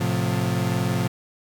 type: chord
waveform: 35% pulse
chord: F major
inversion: first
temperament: equal with one note detuned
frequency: 110 / 130.81 / 176.54 Hz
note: A2 / C3 / F3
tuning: 0 / 0 / +19 cents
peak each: -24 dBFS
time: 0-1.08 s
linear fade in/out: 10 ms
effects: none